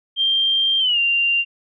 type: tone with pitch glide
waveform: sine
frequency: 3175 to 2780 Hz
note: G7 to F7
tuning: +21 to -9 cents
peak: -15 dBFS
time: 0.16-1.45 s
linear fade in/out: 50 ms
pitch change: -230 cents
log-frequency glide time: 0.79-0.99 s
effects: none